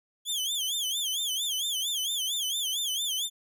sawtooth tone with vibrato, 3286 Hz, G#7, 19 cents flat, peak -25 dBFS, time 0.25-3.3 s, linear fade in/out 50 ms, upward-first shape sine, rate 4.4 Hz, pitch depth 160 cents each way, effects none

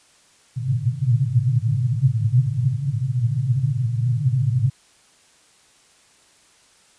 white band-pass noise, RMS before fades -20 dBFS, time 0.56-4.7 s, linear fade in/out 20 ms, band 110 to 140 Hz, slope 96 dB/octave, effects white hiss -55 dBFS RMS until 6.98 s + resampled to 22050 Hz

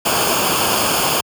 pink noise with comb filter, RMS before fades -17 dBFS, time 0.05-1.21 s, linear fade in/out 10 ms, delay 0.51 ms, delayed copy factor -0.7, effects high-pass 100 Hz 12 dB/octave

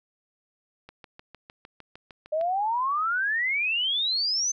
click train, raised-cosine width 0.3 ms, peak -28 dBFS, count 11, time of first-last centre 0.89-2.412 s, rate 6.57 Hz
sine exponential sweep, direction up, 601 to 6272 Hz, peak -23 dBFS, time 2.32-4.52 s, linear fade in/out 10 ms
effects none

